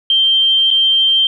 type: tone with dropouts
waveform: sine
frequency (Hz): 3147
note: G7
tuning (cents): +6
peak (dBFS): -9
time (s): 0.1-1.27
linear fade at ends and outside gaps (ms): 2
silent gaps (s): 0.705-0.711
effects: 8-bit